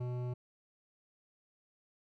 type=tone with hard clipping; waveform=sine; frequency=123.7 Hz; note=B2; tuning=3 cents sharp; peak=-37 dBFS; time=0-0.34 s; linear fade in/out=10 ms; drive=13 dB; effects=none